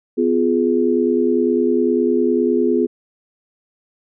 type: chord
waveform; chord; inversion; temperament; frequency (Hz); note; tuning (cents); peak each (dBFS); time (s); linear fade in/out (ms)
sine; F diminished; second; just; 251.4 / 349.2 / 419.1; Cb4 / F4 / Ab4; +31 / 0 / +16; -18; 0.17-2.87; 20
effects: none